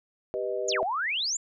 sine chord, G augmented, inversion none, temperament equal, 392 / 493.9 / 622.3 Hz, G4 / B4 / D#5, 0 / 0 / 0 cents, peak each -32 dBFS, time 0.34-0.83 s, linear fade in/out 0 ms
sine exponential two-way sweep, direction down then up, 7459 to 624 to 7459 Hz, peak -26 dBFS, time 0.68-1.37 s, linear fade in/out 5 ms, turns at 0.82 s
effects none

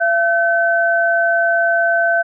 sine tone pair together, 679 / 1528 Hz, F5 / G6, -49 / -45 cents, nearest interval octave + major second, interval 1404 cents, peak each -15 dBFS, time 0-2.23 s, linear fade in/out 20 ms, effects none

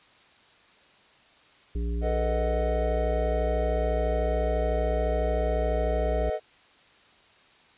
harmonic tone, 58.27 Hz, A#1, in tune, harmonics 1 / 3 / 5 / 7, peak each -26 / -38 / -40 / -40 dBFS, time 1.75-6.3 s, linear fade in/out 5 ms
triangle chord, B dominant seventh, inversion third, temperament equal, 440 / 493.9 / 622.3 / 740 Hz, A4 / B4 / D#5 / F#5, 0 / 0 / 0 / 0 cents, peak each -30 / -32 / -27 / -33 dBFS, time 2.01-6.4 s, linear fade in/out 50 ms
effects white hiss -57 dBFS RMS until 7.77 s + resampled to 8000 Hz

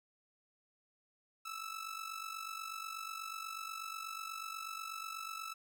sawtooth tone with amplitude modulation, 1313 Hz, E6, 7 cents flat, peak -35 dBFS, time 1.45-5.54 s, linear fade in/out 10 ms, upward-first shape sine, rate 48.2 Hz, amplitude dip 70%, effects none

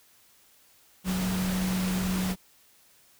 sine tone in noise, 185.5 Hz, F#3, 5 cents sharp, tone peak -26 dBFS, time 1.04-2.36 s, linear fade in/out 50 ms, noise pink, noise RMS -34 dBFS, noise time 1.04-2.36 s, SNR +5 dB, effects white hiss -60 dBFS RMS until 3.19 s

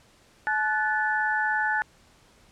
sine tone cluster, 859 / 1481 / 1744 Hz, A5 / F#6 / A6, -42 / +1 / -16 cents, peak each -27 dBFS, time 0.47-1.82 s, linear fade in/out 0 ms, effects pink hiss -58 dBFS RMS until 2.51 s + low-pass 9000 Hz 12 dB/octave

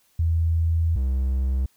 sine / triangle tone pair in turn, 82.41 / 65.6 Hz, E2 / C2, 0 / +5 cents, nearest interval major third, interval 395 cents, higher first, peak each -18 / -18 dBFS, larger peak neither, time 0.19-0.96 / 0.96-1.66 s, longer first, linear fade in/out 5 ms, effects white hiss -63 dBFS RMS until 1.76 s

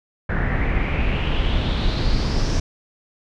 brown noise with low-pass filter sweep, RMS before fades -20 dBFS, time 0.29-2.6 s, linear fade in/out 5 ms, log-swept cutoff 1700 to 5800 Hz, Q 4.5, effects none

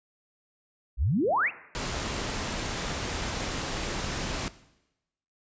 sine exponential sweep, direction up, 49.78 to 2898 Hz, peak -22 dBFS, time 0.97-1.51 s, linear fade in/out 50 ms
pink noise, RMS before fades -32 dBFS, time 1.75-4.48 s, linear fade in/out 0 ms
effects noise-tail reverb RT60 0.9 s tail -17 dB re dry + resampled to 16000 Hz

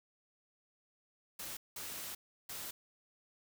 white noise bursts at uneven times, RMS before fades -44 dBFS, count 3, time 1.39-1.57 / 1.76-2.15 / 2.49-2.71 s, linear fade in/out 5 ms, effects none

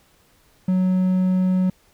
triangle tone, 185 Hz, F#3, in tune, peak -14 dBFS, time 0.68-1.7 s, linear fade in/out 5 ms, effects pink hiss -58 dBFS RMS until 1.93 s

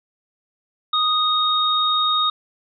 sine tone pair together, 1244.5 / 3729 Hz, D#6 / A#7, 0 / 0 cents, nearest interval octave + perfect fifth, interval 1900 cents, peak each -19 dBFS, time 0.93-2.3 s, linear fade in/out 5 ms, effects none

